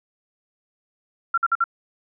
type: tone bursts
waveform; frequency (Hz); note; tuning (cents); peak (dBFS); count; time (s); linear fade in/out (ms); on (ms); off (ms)
sine; 1368; F6; -36; -16; 4; 1.34-1.641; 5; 37; 51
effects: none